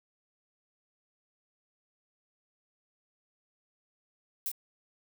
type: noise with echo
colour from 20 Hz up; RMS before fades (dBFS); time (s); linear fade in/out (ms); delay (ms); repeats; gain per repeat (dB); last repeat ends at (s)
violet; -33; 4.46-4.49; 0; 26; 1; -5; 4.516
effects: none